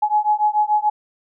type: beating tone pair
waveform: sine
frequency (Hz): 841 / 847.9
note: G#5 / G#5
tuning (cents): +22 / +36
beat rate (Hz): 6.9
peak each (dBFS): -18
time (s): 0.02-0.9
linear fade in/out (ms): 10
effects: none